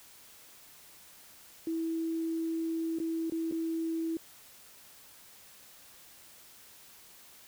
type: tone with dropouts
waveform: sine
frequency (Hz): 326.9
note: E4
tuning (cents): -14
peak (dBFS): -30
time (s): 1.67-4.17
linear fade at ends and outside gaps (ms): 2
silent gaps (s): 2.987-3 / 3.299-3.321 / 3.513-3.522
effects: white hiss -55 dBFS RMS until 7.47 s